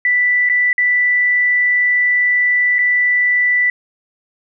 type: tone with dropouts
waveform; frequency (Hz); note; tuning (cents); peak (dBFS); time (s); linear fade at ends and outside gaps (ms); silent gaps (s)
sine; 1975.5; B6; 0; -11; 0.05-3.7; 2; 0.49-0.497 / 0.73-0.78 / 2.785-2.789
effects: none